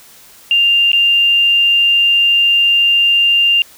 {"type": "tone with dropouts", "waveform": "sine", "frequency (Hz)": 2794, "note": "F7", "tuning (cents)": 0, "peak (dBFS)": -8, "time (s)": [0.51, 3.62], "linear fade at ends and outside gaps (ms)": 1, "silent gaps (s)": [0.918, 0.931], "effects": ["white hiss -42 dBFS RMS until 3.77 s"]}